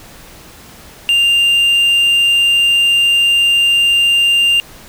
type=tone with quantisation; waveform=triangle; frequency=2794 Hz; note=F7; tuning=in tune; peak=-7 dBFS; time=1.09-4.6 s; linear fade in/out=0 ms; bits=6; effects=pink hiss -38 dBFS RMS until 4.88 s